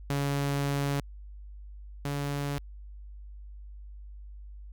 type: tone pair in turn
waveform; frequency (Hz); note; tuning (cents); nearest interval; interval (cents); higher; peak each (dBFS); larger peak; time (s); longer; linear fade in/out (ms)
sawtooth; 141.1 / 142.49; C#3 / C#3; +31 / +48; unison; 17; second; -23 / -26; first; 0.1-1 / 2.05-2.58; first; 0
effects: added 50 Hz sine -42 dBFS peak until 4.72 s